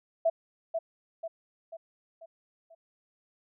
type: tone with echo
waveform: sine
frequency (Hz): 659.3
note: E5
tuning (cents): 0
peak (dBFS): -21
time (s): 0.25-0.3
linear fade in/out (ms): 10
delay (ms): 490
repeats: 5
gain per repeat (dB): -6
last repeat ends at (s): 2.75
effects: none